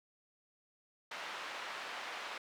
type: band-pass noise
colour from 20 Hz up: pink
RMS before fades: -44 dBFS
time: 1.11-2.38 s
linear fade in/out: 5 ms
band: 840 to 3100 Hz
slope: 12 dB/octave
effects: none